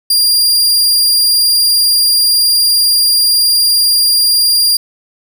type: tone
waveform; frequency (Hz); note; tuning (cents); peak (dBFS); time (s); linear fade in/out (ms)
sawtooth; 4793; D8; +34; -5; 0.1-4.77; 5
effects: none